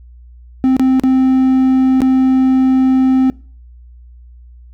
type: tone with dropouts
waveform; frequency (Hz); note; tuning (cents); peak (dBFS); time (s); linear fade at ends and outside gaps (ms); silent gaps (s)
triangle; 261.1; C4; -3; -6; 0.64-3.3; 0; 0.766-0.796 / 0.997-1.036 / 2.005-2.018
effects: noise-tail reverb RT60 0.4 s tail -23 dB re dry + added 60 Hz sine -36 dBFS peak until 4.73 s